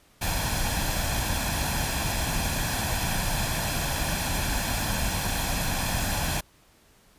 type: noise with comb filter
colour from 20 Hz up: pink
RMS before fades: -27 dBFS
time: 0.21-6.41 s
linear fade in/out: 10 ms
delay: 1.2 ms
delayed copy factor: +0.6
effects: pink hiss -59 dBFS RMS until 7.18 s + resampled to 32000 Hz